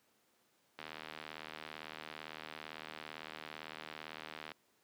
click train, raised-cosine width 0.3 ms, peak -28 dBFS, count 291, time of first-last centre 0.79-4.518 s, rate 77.8 Hz, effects pink hiss -73 dBFS RMS until 4.83 s + high-pass 200 Hz 12 dB/octave

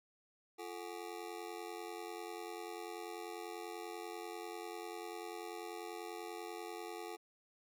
25% pulse ring-modulated tone, 391.8 Hz, G4, 1 cent flat, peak -37 dBFS, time 0.58-7.17 s, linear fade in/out 20 ms, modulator 45.1 Hz, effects none

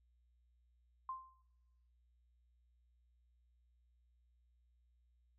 sine tone with exponential decay, 1046.5 Hz, C6, in tune, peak -38 dBFS, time 1.09-1.42 s, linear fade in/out 2 ms, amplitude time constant 71 ms, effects noise-tail reverb RT60 1.0 s tail -22 dB re dry + added 60 Hz sine -70 dBFS peak until 5.38 s

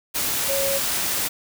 sine tone in noise, 550 Hz, C#5, 14 cents flat, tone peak -23 dBFS, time 0.48-0.79 s, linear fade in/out 20 ms, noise white, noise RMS -24 dBFS, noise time 0.14-1.29 s, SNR -2 dB, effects none

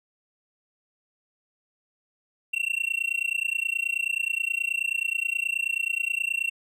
triangle tone with amplitude modulation, 2728 Hz, F7, 41 cents flat, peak -19 dBFS, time 2.53-6.5 s, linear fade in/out 10 ms, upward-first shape sine, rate 29.4 Hz, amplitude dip 100%, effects none

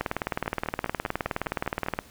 two click trains, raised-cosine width 0.5 ms, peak -18 / -11 dBFS, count 8 / 39, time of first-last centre 0.46-1.863 / 0.01-1.989 s, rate 4.99 / 19.2 Hz, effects pink hiss -52 dBFS RMS until 2.1 s

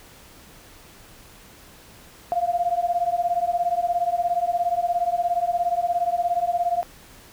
sine beating tone pair, 690 / 707 Hz, F5 / F5, -21 / +21 cents, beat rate 17 Hz, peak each -23 dBFS, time 2.32-6.83 s, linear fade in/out 0 ms, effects pink hiss -48 dBFS RMS until 7.32 s

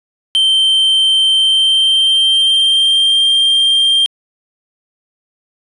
triangle tone with pitch glide, 3120 to 3182 Hz, G7 to G7, -9 to +25 cents, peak -7 dBFS, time 0.35-4.06 s, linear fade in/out 0 ms, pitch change +34 cents, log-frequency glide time 1.36-3.27 s, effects resampled to 24000 Hz

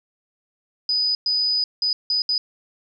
sine tone bursts at uneven times, 4978 Hz, D#8, in tune, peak -18 dBFS, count 5, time 0.89-1.15 / 1.26-1.64 / 1.82-1.93 / 2.1-2.22 / 2.29-2.38 s, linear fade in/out 2 ms, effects none

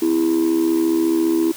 sine tone with amplitude modulation, 329.6 Hz, E4, in tune, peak -9 dBFS, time 0.02-1.52 s, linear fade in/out 5 ms, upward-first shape sine, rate 74.7 Hz, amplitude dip 80%, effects tanh soft clip ceiling -11 dBFS + white hiss -36 dBFS RMS until 1.56 s

